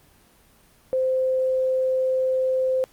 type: tone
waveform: sine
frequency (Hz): 519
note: C5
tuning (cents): -14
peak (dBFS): -19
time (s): 0.93-2.84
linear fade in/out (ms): 0
effects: pink hiss -56 dBFS RMS until 2.92 s + Opus 24 kbps